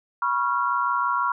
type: tone cluster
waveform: sine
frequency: 974 / 1100 / 1379 Hz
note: B5 / C#6 / F6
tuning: -24 / -14 / -22 cents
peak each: -25 dBFS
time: 0.22-1.32 s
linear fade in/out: 2 ms
effects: none